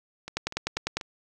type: two click trains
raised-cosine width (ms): 0.2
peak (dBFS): -10 / -20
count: 7 / 4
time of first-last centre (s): 0.37-0.97 / 0.28-1.012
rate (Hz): 10 / 4.1
effects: none